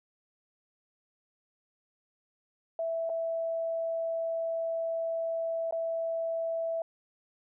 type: tone with dropouts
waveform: sine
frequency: 659.3 Hz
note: E5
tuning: in tune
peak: -29 dBFS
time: 2.79-6.82 s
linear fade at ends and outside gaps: 2 ms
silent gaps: 3.094-3.099 / 5.71-5.724 s
effects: none